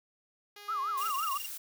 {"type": "tone", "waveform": "5% pulse", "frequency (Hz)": 411, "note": "G#4", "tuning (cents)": -18, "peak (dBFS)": -36, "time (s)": [0.56, 1.1], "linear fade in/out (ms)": 5}
{"type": "tone with vibrato", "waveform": "sine", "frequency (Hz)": 1193, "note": "D6", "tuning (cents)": 27, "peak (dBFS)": -30, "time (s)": [0.68, 1.38], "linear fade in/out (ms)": 10, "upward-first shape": "triangle", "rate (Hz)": 5.8, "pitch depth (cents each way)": 230}
{"type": "noise", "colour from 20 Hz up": "blue", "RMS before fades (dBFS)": -41, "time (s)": [0.97, 1.58], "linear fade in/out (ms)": 10}
{"type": "tone bursts", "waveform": "sawtooth", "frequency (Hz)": 2802, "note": "F7", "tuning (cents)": 5, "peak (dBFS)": -34, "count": 11, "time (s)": [1.01, 1.463], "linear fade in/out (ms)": 5, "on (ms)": 23, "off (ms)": 20}
{"effects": []}